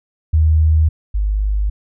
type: tone pair in turn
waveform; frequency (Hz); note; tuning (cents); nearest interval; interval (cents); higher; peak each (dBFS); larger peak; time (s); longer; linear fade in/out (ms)
sine; 78.6 / 51.05; D#2 / G#1; +18 / -29; perfect fifth; 747; first; -9 / -14; first; 0.33-0.89 / 1.14-1.7; neither; 10
effects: none